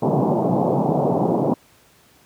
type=band-pass noise; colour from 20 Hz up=pink; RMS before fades=-19 dBFS; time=0.02-1.54 s; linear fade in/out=5 ms; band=130 to 910 Hz; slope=48 dB/octave; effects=pink hiss -54 dBFS RMS until 2.25 s + high-pass 80 Hz 12 dB/octave